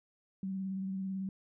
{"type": "tone with vibrato", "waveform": "sine", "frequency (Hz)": 191.4, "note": "G3", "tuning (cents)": -41, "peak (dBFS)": -34, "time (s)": [0.43, 1.29], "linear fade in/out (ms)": 2, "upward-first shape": "triangle", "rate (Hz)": 18, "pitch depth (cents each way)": 31, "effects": []}